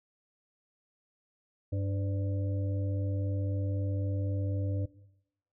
harmonic tone with a mistuned harmonic, 98 Hz, G2, in tune, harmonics 1 / 3 / 5 / 6, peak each -29 / -39 / -43 / -45 dBFS, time 1.72-4.86 s, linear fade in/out 10 ms, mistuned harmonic 5, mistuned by +49 cents, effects noise-tail reverb RT60 0.8 s tail -18 dB re dry

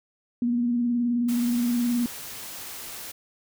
sine tone with vibrato, 240 Hz, B3, 49 cents flat, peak -21 dBFS, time 0.42-2.06 s, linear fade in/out 2 ms, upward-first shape square, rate 19 Hz, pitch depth 28 cents each way
white noise, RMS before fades -38 dBFS, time 1.28-3.12 s, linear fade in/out 10 ms
effects none

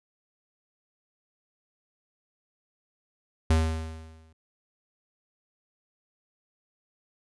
square tone with exponential decay, 80.1 Hz, E2, 49 cents flat, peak -18 dBFS, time 3.5-4.33 s, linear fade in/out 5 ms, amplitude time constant 180 ms, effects resampled to 24000 Hz

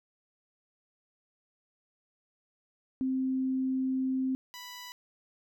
sine / 10% pulse tone pair in turn, 261.6 / 987.7 Hz, C4 / B5, 0 / 0 cents, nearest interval octave + major seventh, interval 2300 cents, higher second, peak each -27 / -34 dBFS, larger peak first, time 3.01-4.35 / 4.54-4.92 s, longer first, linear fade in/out 0 ms, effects none

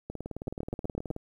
two click trains, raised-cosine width 2 ms, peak -19 / -23 dBFS, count 6 / 21, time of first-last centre 0.48-1.104 / 0.1-1.164 s, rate 8.01 / 18.8 Hz, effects 10-bit

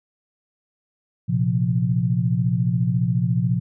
sine chord, Bb suspended second, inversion none, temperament equal, 116.54 / 130.81 / 174.61 Hz, Bb2 / C3 / F3, 0 / 0 / 0 cents, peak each -22 dBFS, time 1.28-3.6 s, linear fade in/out 20 ms, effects none

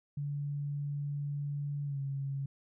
sine tone with pitch glide, 143.9 to 137.88 Hz, D3 to C#3, -35 to -9 cents, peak -33 dBFS, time 0.17-2.46 s, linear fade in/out 5 ms, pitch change -74 cents, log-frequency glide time 1.85-1.99 s, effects none

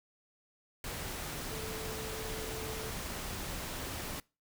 sine tone in noise, 439.9 Hz, A4, in tune, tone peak -43 dBFS, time 1.51-2.9 s, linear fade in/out 2 ms, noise pink, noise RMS -40 dBFS, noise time 0.84-4.2 s, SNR -6 dB, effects noise-tail reverb RT60 0.3 s tail -24 dB re dry

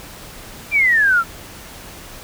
sine exponential sweep, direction down, 2414 to 1318 Hz, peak -11 dBFS, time 0.71-1.24 s, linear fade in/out 50 ms, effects pink hiss -37 dBFS RMS until 2.23 s

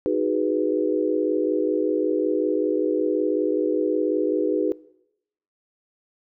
sine chord, G# minor seventh, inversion second, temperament equal, 311.1 / 370 / 415.3 / 493.9 Hz, D#4 / F#4 / G#4 / B4, 0 / 0 / 0 / 0 cents, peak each -25 dBFS, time 0.06-4.72 s, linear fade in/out 0 ms, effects noise-tail reverb RT60 0.8 s tail -21 dB re dry

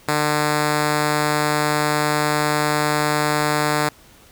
5% pulse tone, 150 Hz, D3, 37 cents sharp, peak -6 dBFS, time 0.08-3.89 s, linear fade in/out 5 ms, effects pink hiss -49 dBFS RMS until 4.31 s

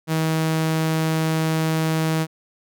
sawtooth tone, 159.6 Hz, D#3, 44 cents sharp, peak -15 dBFS, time 0.07-2.27 s, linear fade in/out 50 ms, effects none

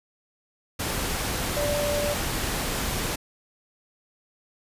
sine tone in noise, 584 Hz, D5, 10 cents flat, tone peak -25 dBFS, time 1.56-2.14 s, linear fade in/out 10 ms, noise pink, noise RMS -28 dBFS, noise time 0.79-3.16 s, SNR 0 dB, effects resampled to 32000 Hz

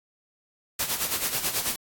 white noise with tremolo, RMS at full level -25 dBFS, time 0.79-1.76 s, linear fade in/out 5 ms, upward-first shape sine, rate 9.2 Hz, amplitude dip 65%, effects AAC 64 kbps

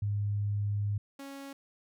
sine / sawtooth tone pair in turn, 102.6 / 276 Hz, G#2 / C#4, -21 / -7 cents, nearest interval octave + perfect fourth, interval 1714 cents, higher second, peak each -28 / -38 dBFS, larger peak first, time 0.02-0.98 / 1.19-1.53 s, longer first, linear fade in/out 5 ms, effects none

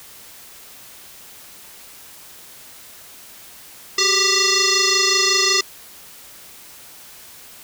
sine tone with frequency modulation, 380.8 Hz, F#4, 50 cents sharp, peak -13 dBFS, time 3.98-5.61 s, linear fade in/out 5 ms, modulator 787 Hz, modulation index 7.5, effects tanh soft clip ceiling -9 dBFS + white hiss -42 dBFS RMS until 7.63 s

